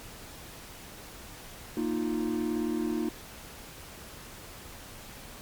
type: chord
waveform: triangle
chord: Bb suspended fourth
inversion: none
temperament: just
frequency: 233.1 / 310.8 / 349.6 Hz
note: Bb3 / Eb4 / F4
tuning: 0 / -2 / +2 cents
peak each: -30 / -29 / -31 dBFS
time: 1.77-3.09 s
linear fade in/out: 2 ms
effects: pink hiss -46 dBFS RMS until 5.41 s + MP3 96 kbps